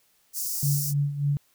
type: high-pass noise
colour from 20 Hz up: white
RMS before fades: -30 dBFS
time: 0.33-0.94 s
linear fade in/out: 50 ms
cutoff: 5000 Hz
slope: 48 dB/octave
type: tone with tremolo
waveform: sine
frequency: 143.3 Hz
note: D3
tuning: 42 cents flat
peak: -20 dBFS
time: 0.63-1.37 s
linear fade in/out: 0 ms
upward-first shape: sine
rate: 3.4 Hz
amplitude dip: 70%
effects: white hiss -65 dBFS RMS until 1.54 s